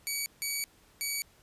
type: tone bursts at uneven times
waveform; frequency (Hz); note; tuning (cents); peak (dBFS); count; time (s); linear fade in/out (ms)
10% pulse; 2268; C#7; +39; -22; 3; 0.07-0.26 / 0.42-0.64 / 1.01-1.22; 0
effects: pink hiss -62 dBFS RMS until 1.42 s + resampled to 32000 Hz